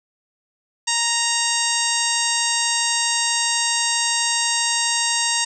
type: harmonic tone with a mistuned harmonic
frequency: 932.3 Hz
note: A#5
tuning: in tune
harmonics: 1 / 2 / 3 / 4 / 5 / 6 / 7 / 8 / 9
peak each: -27 / -27 / -27 / -27 / -27 / -27 / -27 / -27 / -27 dBFS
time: 0.87-5.45 s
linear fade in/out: 10 ms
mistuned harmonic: 9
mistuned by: -32 cents
effects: none